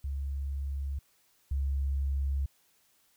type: tone pair in turn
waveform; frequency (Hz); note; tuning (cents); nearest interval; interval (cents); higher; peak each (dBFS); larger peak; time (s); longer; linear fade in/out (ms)
sine; 69.3 / 68.78; C#2 / C#2; 0 / -13; unison; 13; first; -31 / -27; second; 0.04-0.99 / 1.51-2.46; neither; 5
effects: white hiss -68 dBFS RMS until 3.16 s